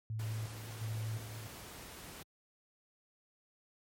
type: tone with tremolo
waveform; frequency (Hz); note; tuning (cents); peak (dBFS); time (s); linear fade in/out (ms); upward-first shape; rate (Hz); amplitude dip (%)
sine; 110; A2; 0; -35; 0.1-1.47; 0; square; 1.4; 65
type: noise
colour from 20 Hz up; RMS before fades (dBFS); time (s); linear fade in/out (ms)
pink; -49; 0.19-2.23; 5
effects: high-pass 60 Hz 12 dB/octave + MP3 64 kbps